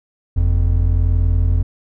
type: tone pair together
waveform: triangle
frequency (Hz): 46.14 / 87.1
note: F#1 / F2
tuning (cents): -4 / -4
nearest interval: major seventh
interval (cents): 1100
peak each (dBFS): -13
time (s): 0.36-1.63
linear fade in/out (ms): 10
effects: none